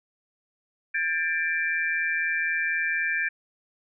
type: tone cluster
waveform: sine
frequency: 1611 / 1775 / 2350 Hz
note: G6 / A6 / D7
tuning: +47 / +15 / +1 cents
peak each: -28 dBFS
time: 0.94-3.29 s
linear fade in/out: 10 ms
effects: none